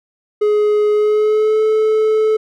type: tone with pitch glide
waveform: triangle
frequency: 420 to 434.6 Hz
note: G#4 to A4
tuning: +19 to -21 cents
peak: -9 dBFS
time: 0.41-2.37 s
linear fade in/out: 10 ms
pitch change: +60 cents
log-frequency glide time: 0.92-1.61 s
effects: none